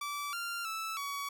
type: tone with pitch steps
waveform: sawtooth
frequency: 1157 / 1389 / 1315 / 1129 Hz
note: D6 / F6 / E6 / C#6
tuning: -26 / -10 / -5 / +31 cents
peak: -32 dBFS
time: 0.01-1.29 s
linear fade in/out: 5 ms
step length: 320 ms
effects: none